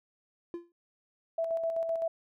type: tone with exponential decay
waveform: triangle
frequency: 343.9 Hz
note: F4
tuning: 27 cents flat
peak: -30 dBFS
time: 0.54-0.72 s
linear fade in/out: 1 ms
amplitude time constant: 37 ms
type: tone with tremolo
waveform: sine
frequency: 659.3 Hz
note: E5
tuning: in tune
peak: -27 dBFS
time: 1.38-2.08 s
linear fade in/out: 5 ms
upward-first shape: square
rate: 7.8 Hz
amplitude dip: 40%
effects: none